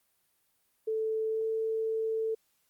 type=tone with pitch glide; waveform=sine; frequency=440 to 444.1 Hz; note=A4 to A4; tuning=0 to +16 cents; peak=-28 dBFS; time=0.87-2.35 s; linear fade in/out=10 ms; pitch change=+16 cents; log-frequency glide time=1.29-1.43 s; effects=white hiss -73 dBFS RMS until 2.69 s + Opus 32 kbps